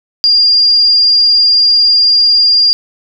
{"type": "tone", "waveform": "sine", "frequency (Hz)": 4806, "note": "D8", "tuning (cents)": 39, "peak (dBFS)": -5, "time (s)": [0.24, 2.73], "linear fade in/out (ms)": 0, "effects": []}